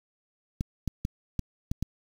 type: clicks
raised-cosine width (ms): 5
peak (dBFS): -16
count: 6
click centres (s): 0.609 / 0.877 / 1.051 / 1.393 / 1.715 / 1.826
effects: 7-bit